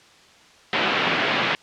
white band-pass noise, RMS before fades -22 dBFS, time 0.73-1.55 s, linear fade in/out 0 ms, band 140 to 3200 Hz, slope 24 dB/octave, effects white hiss -51 dBFS RMS until 1.62 s + low-pass 5000 Hz 12 dB/octave

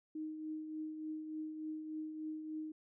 sine tone with tremolo, 311.2 Hz, D#4, in tune, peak -38 dBFS, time 0.15-2.72 s, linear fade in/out 5 ms, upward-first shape triangle, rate 3.4 Hz, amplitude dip 50%, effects none

